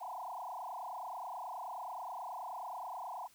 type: tone with frequency modulation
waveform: sine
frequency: 857 Hz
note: A5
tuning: 46 cents flat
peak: -40 dBFS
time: 0-3.28 s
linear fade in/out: 20 ms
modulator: 29.4 Hz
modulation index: 5.4
effects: white hiss -65 dBFS RMS until 3.34 s